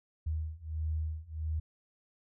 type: beating tone pair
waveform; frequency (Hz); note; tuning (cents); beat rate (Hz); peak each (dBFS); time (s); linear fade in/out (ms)
sine; 77.78 / 79.28; D#2 / D#2; 0 / +33; 1.5; -36 / -35; 0.26-1.6; 10
effects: none

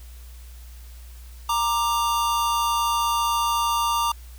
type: tone pair together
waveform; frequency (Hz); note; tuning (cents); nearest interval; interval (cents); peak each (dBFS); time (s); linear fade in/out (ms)
square; 932.3 / 1184.4; A#5 / D6; 0 / +14; major third; 414; -24; 1.49-4.12; 5
effects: added 60 Hz sine -39 dBFS peak until 4.38 s + white hiss -52 dBFS RMS until 4.38 s

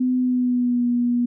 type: tone with pitch glide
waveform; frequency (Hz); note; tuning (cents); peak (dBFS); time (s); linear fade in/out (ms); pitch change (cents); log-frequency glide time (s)
sine; 253.1 to 241.8; B3 to B3; +43 to -36; -17; 0-1.26; 10; -79; 0.17-0.86
effects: none

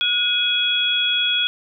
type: tone cluster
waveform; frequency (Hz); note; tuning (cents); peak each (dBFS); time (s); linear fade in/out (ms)
sine; 1448 / 2509 / 3338; F#6 / D#7 / G#7; -38 / +14 / +8; -26 / -24 / -18; 0.01-1.47; 0
effects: none

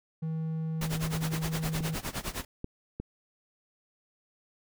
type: tone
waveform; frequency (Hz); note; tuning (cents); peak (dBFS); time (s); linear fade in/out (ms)
triangle; 160; D#3; +49; -28; 0.22-1.95; 10
type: noise with tremolo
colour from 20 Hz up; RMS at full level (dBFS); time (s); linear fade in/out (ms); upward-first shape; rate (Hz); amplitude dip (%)
pink; -33; 0.81-2.45; 5; sine; 9.7; 90
type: clicks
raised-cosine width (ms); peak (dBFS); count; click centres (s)
3; -22; 3; 1.806 / 2.644 / 3
effects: none

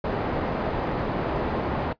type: low-pass noise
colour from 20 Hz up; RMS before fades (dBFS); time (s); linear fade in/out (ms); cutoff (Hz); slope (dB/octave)
white; -27; 0.04-1.93; 5; 710; 12
effects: noise-tail reverb RT60 0.1 s tail -17 dB re dry + resampled to 11025 Hz

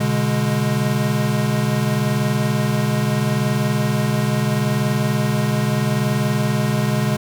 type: chord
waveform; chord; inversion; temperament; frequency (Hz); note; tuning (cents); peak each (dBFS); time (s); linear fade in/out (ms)
square; G# diminished; first; equal with one note detuned; 123.47 / 144.23 / 207.7; B2 / D3 / G#3; 0 / -31 / 0; -22; 0-7.17; 10
effects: none

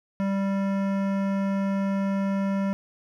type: tone with hard clipping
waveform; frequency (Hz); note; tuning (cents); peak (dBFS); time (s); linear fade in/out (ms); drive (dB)
sine; 196; G3; 0; -25; 0.2-2.73; 0; 16
effects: none

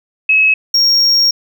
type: tone pair in turn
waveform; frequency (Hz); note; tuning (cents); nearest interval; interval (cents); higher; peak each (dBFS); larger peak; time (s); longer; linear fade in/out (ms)
sine / triangle; 2572 / 5568; E7 / F8; -43 / -6; octave + minor second; 1337; second; -7; neither; 0.29-0.54 / 0.74-1.31; second; 5
effects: none

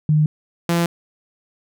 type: tone pair in turn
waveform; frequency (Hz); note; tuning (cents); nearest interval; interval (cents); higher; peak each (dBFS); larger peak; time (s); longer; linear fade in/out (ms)
sine / sawtooth; 152.5 / 170.35; D#3 / F3; -34 / -43; major second; 191; second; -12; neither; 0.09-0.26 / 0.69-0.86; neither; 2
effects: none

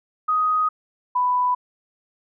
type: tone pair in turn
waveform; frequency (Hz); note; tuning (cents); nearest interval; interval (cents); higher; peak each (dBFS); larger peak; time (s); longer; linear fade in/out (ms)
sine; 1251 / 992.9; D#6 / B5; +9 / +9; major third; 400; first; -17; neither; 0.28-0.69 / 1.15-1.55; first; 10
effects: none

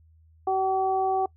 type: harmonic tone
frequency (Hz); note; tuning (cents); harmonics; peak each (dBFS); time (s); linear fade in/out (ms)
381.1; G4; -49; 1 / 2 / 3; -27 / -23 / -36; 0.47-1.26; 5
effects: noise-tail reverb RT60 0.1 s tail -23 dB re dry + added 80 Hz sine -54 dBFS peak until 1.36 s

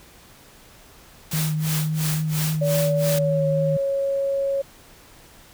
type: noise with tremolo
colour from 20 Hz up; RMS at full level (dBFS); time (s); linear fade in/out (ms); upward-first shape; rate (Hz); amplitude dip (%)
white; -27; 1.31-3.19; 5; sine; 2.9; 95
type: tone with vibrato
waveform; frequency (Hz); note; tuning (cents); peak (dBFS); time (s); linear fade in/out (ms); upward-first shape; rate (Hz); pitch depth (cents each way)
sine; 155.56; D#3; 0; -21; 1.33-3.77; 5; triangle; 3.6; 18
type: tone with pitch glide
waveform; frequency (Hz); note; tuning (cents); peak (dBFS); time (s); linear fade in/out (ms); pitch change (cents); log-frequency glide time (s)
sine; 573 to 551.2; D5 to C#5; -43 to -10; -20; 2.61-4.62; 10; -67; 3.1-3.45
effects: pink hiss -49 dBFS RMS until 5.53 s

